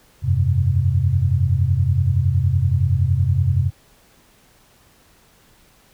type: chord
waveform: sine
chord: F suspended second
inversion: none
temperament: equal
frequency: 87.31 / 98 / 130.81 Hz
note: F2 / G2 / C3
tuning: 0 / 0 / 0 cents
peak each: -19 dBFS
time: 0.22-3.71 s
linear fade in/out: 50 ms
effects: pink hiss -54 dBFS RMS until 5.93 s